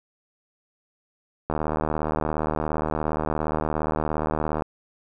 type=click train; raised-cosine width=1 ms; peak=-11 dBFS; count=242; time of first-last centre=1.5-4.622 s; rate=77.2 Hz; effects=none